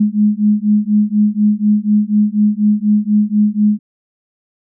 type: beating tone pair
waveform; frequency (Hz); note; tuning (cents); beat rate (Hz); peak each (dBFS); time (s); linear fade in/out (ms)
sine; 207.7 / 211.8; G#3 / G#3; 0 / +34; 4.1; -13; 0-3.79; 10
effects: none